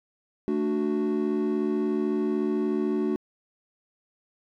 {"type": "chord", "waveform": "triangle", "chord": "D major", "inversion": "second", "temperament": "equal", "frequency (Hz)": [220, 293.7, 370], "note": ["A3", "D4", "F#4"], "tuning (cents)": [0, 0, 0], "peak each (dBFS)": [-26, -26, -25], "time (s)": [0.48, 3.16], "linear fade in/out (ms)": 0, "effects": ["tanh soft clip ceiling -12 dBFS"]}